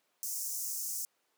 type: high-pass noise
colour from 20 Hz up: pink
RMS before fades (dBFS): -37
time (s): 0.23-1.05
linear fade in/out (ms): 0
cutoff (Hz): 5700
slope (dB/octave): 48
effects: pink hiss -75 dBFS RMS until 1.37 s + high-pass 400 Hz 12 dB/octave